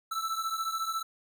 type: beating tone pair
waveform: square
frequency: 1318.5 / 1332.5 Hz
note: E6 / E6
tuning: 0 / +18 cents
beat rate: 14 Hz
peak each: -33 / -36 dBFS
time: 0.11-1.03 s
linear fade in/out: 10 ms
effects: none